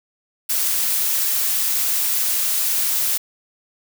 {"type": "noise", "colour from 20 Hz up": "blue", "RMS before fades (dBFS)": -20, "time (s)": [0.49, 3.18], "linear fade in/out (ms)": 10, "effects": []}